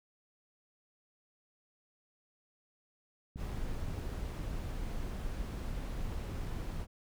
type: clicks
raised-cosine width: 5 ms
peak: -30 dBFS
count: 10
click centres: 3.36 / 3.437 / 3.547 / 3.884 / 3.991 / 4.13 / 4.18 / 4.232 / 4.408 / 4.511 s
type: noise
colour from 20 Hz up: brown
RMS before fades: -38 dBFS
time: 3.36-6.87 s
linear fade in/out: 50 ms
effects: none